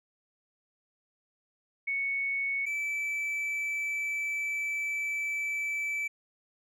sine / triangle tone pair in turn, 2217 / 2314 Hz, C#7 / D7, 0 / -26 cents, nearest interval minor second, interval 74 cents, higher second, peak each -28 dBFS, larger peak neither, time 1.87-2.66 / 2.66-6.08 s, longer second, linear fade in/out 10 ms, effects none

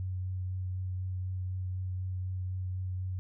sine tone with vibrato, 92.5 Hz, F#2, in tune, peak -32 dBFS, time 0-3.19 s, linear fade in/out 0 ms, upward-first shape triangle, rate 4 Hz, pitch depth 15 cents each way, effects none

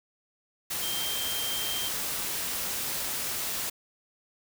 sine tone in noise, 3162 Hz, G7, 14 cents sharp, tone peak -33 dBFS, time 0.82-1.89 s, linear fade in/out 10 ms, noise white, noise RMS -32 dBFS, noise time 0.7-3.7 s, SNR -4 dB, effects none

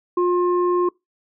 sine tone pair together, 355.4 / 1065 Hz, F4 / C6, +30 / +30 cents, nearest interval octave + perfect fifth, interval 1900 cents, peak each -16 / -22 dBFS, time 0.17-0.89 s, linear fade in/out 5 ms, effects noise-tail reverb RT60 0.2 s tail -25 dB re dry + tanh soft clip ceiling -8 dBFS

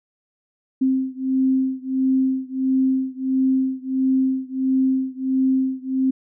sine beating tone pair, 262.2 / 263.7 Hz, C4 / C4, +4 / +14 cents, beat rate 1.5 Hz, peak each -20 / -21 dBFS, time 0.81-6.11 s, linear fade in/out 10 ms, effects none

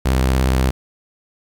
sawtooth tone with vibrato, 64.9 Hz, C2, 13 cents flat, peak -10 dBFS, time 0.05-0.71 s, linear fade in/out 10 ms, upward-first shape square, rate 17 Hz, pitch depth 55 cents each way, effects 8-bit

